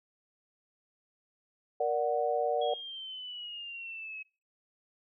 sine chord, Bb augmented, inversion none, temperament equal with one note detuned, 469.4 / 587.3 / 740 Hz, Bb4 / D5 / F#5, +12 / 0 / 0 cents, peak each -31 dBFS, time 1.8-2.74 s, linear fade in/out 5 ms
sine exponential sweep, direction down, 3322 to 2555 Hz, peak -39 dBFS, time 2.61-4.23 s, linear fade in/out 10 ms
effects noise-tail reverb RT60 0.4 s tail -26 dB re dry

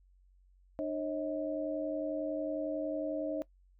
sine tone cluster, 301.8 / 544 / 635 Hz, D4 / C#5 / D#5, +47 / -33 / +35 cents, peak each -36 / -37 / -37 dBFS, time 0.79-3.42 s, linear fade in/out 0 ms, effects noise-tail reverb RT60 0.1 s tail -20 dB re dry + added 46 Hz sine -61 dBFS peak until 3.79 s

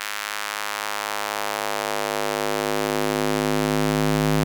square tone with high-pass filter sweep, 51.91 Hz, G#1, in tune, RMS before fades -24 dBFS, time 0-4.44 s, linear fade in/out 5 ms, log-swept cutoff 1600 to 160 Hz, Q 1.1, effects none

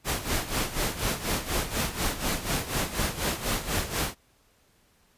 pink noise with tremolo, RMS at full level -26 dBFS, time 0.04-4.15 s, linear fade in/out 50 ms, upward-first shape sine, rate 4.1 Hz, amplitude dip 75%, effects pink hiss -64 dBFS RMS until 5.17 s + resampled to 32000 Hz

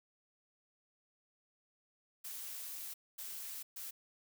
blue noise bursts at uneven times, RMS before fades -45 dBFS, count 3, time 2.24-2.94 / 3.18-3.63 / 3.76-3.91 s, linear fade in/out 10 ms, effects none

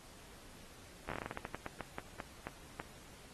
slowing click train, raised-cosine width 0.5 ms, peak -25 dBFS, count 18, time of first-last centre 1.09-2.799 s, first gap 12 ms, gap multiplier 1.23, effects pink hiss -57 dBFS RMS until 3.33 s + AAC 32 kbps

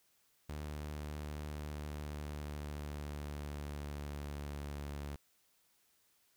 sawtooth tone with pitch glide, 74.7 to 71.99 Hz, D2 to D2, +30 to -34 cents, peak -37 dBFS, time 0.49-5.16 s, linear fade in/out 5 ms, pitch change -64 cents, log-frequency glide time 1.55-4.96 s, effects white hiss -73 dBFS RMS until 6.36 s

